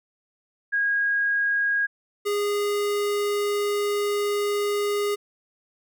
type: tone pair in turn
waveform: sine / square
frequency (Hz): 1638 / 410.5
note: G#6 / G#4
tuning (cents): -24 / -20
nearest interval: 2 octaves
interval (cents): 2396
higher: first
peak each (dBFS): -20 / -23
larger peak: first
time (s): 0.72-1.87 / 2.25-5.16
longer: second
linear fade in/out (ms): 20
effects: none